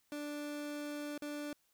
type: tone with dropouts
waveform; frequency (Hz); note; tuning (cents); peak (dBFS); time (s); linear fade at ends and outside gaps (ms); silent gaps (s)
30% pulse; 293.7; D4; 0; -37; 0.12-1.53; 1; 1.178-1.221
effects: white hiss -75 dBFS RMS until 1.73 s